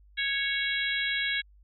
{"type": "harmonic tone", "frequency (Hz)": 553, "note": "C#5", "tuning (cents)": -4, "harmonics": [3, 4, 5, 6, 7], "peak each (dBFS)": [-31, -31, -39, -33, -35], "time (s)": [0.17, 1.42], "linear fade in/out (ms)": 20, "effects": ["added 50 Hz sine -54 dBFS peak until 1.63 s"]}